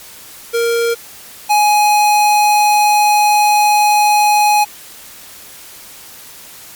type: tone pair in turn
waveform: square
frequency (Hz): 466.2 / 836.2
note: A#4 / G#5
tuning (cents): 0 / +12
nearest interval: minor seventh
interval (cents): 1012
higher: second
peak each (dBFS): -13 / -9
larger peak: second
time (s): 0.53-0.95 / 1.49-4.65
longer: second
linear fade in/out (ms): 20
effects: white hiss -36 dBFS RMS until 6.75 s + MP3 96 kbps